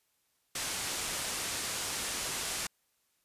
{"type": "low-pass noise", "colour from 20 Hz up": "white", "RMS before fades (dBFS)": -36, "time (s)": [0.55, 2.67], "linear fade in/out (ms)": 5, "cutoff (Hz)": 10000, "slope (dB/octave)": 24, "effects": ["white hiss -75 dBFS RMS until 3.24 s", "resampled to 32000 Hz"]}